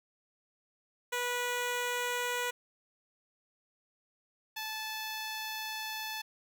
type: tone pair in turn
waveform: 10% pulse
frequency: 488.8 / 870.9 Hz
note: B4 / A5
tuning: -18 / -18 cents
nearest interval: minor seventh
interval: 1000 cents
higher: second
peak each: -23 / -28 dBFS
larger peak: first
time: 1.12-2.51 / 4.56-6.22 s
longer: second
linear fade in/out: 10 ms
effects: none